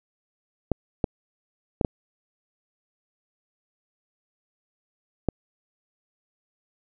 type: clicks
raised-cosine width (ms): 2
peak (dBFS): -8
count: 5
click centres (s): 0.717 / 1.042 / 1.812 / 1.848 / 5.287
effects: none